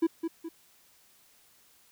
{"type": "tone with echo", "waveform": "triangle", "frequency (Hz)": 329.6, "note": "E4", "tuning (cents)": 0, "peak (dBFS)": -19, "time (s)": [0.02, 0.07], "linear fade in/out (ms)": 10, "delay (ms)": 210, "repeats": 2, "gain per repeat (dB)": -7, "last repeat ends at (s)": 0.49, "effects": ["white hiss -62 dBFS RMS until 1.91 s"]}